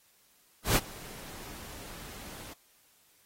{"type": "noise with ADSR envelope", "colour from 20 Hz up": "pink", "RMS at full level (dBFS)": -24, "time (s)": [0.64, 2.54], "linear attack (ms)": 120, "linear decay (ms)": 38, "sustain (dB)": -22, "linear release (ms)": 15, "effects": ["white hiss -65 dBFS RMS until 3.25 s", "AAC 48 kbps"]}